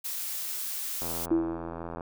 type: noise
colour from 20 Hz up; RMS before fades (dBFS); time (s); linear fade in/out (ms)
blue; -34; 0.04-1.26; 10
type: click train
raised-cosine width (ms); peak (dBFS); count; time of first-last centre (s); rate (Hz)
1; -23; 84; 1.02-2.008; 84
type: tone with exponential decay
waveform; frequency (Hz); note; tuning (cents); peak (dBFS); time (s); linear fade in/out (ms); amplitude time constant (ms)
sine; 329.6; E4; 0; -19; 1.31-1.91; 5; 130
effects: none